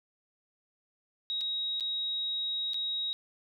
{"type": "tone with dropouts", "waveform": "sine", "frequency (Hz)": 3800, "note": "A#7", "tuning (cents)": 33, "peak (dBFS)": -30, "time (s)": [1.3, 3.13], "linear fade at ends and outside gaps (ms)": 0, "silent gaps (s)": [[1.409, 1.413], [1.799, 1.807], [2.734, 2.743]], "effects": []}